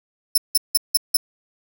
15% pulse tone bursts, 5300 Hz, E8, 9 cents sharp, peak -7 dBFS, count 5, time 0.35-1.17 s, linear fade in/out 5 ms, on 28 ms, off 170 ms, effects none

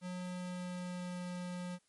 square tone with pitch glide, 180.9 to 178.93 Hz, F#3 to F3, -39 to +42 cents, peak -40 dBFS, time 0.01-1.79 s, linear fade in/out 50 ms, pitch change -19 cents, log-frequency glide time 0.18-1.26 s, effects white hiss -75 dBFS RMS until 1.88 s + MP3 48 kbps

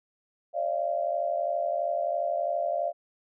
sine tone cluster, 551 / 603 / 686 Hz, C#5 / D5 / F5, -11 / +46 / -31 cents, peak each -34 / -30 / -28 dBFS, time 0.53-2.93 s, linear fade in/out 50 ms, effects none

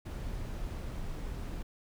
brown noise, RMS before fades -38 dBFS, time 0.05-1.63 s, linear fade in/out 10 ms, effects none

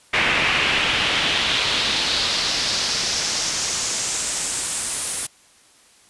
brown noise with band-pass filter sweep, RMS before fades -22 dBFS, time 0.13-5.27 s, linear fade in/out 10 ms, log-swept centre 2300 to 10000 Hz, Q 2.4, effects white hiss -53 dBFS RMS until 6.09 s + resampled to 24000 Hz

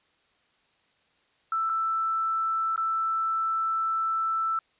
sine tone with dropouts, 1325 Hz, E6, 9 cents sharp, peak -24 dBFS, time 1.52-4.59 s, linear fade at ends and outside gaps 2 ms, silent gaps 1.694-1.697 / 2.761-2.777 s, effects white hiss -67 dBFS RMS until 4.79 s + resampled to 8000 Hz

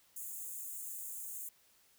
white high-pass noise, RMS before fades -44 dBFS, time 0.16-1.49 s, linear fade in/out 5 ms, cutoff 6600 Hz, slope 96 dB/octave, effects white hiss -68 dBFS RMS until 1.98 s

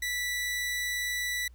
sawtooth tone, 1967 Hz, B6, 7 cents flat, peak -26 dBFS, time 0.02-1.48 s, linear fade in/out 5 ms, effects added 60 Hz sine -49 dBFS peak until 1.54 s + pink hiss -70 dBFS RMS until 1.54 s

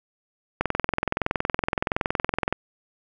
click train, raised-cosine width 0.5 ms, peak -7 dBFS, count 42, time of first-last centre 0.61-2.526 s, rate 21.4 Hz, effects none

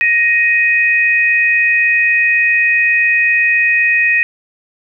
sine tone pair together, 1874.4 / 2502 Hz, A#6 / D#7, +9 / +9 cents, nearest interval perfect fourth, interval 500 cents, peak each -12 dBFS, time 0.01-4.23 s, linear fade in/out 0 ms, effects none

